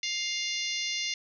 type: harmonic tone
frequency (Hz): 702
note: F5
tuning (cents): +9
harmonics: 3 / 4 / 5 / 6 / 7 / 8 / 9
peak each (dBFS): -35 / -36 / -37 / -38 / -38 / -39 / -40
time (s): 0.03-1.14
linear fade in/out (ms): 2
effects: none